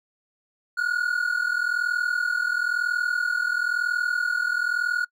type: tone pair together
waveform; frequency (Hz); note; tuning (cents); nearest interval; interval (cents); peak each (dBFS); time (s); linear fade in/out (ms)
triangle; 1427 / 1468; F6 / F#6; +37 / -14; unison; 49; -23; 0.77-5.05; 10
effects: noise-tail reverb RT60 0.1 s tail -25 dB re dry